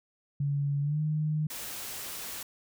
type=tone with pitch glide; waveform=sine; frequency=142.2 to 153.29 Hz; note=C#3 to D#3; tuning=+45 to -25 cents; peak=-26 dBFS; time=0.4-1.47 s; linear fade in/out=5 ms; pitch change=+130 cents; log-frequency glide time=0.81-1 s
type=noise; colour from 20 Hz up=white; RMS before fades=-39 dBFS; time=1.5-2.43 s; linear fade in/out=5 ms
effects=none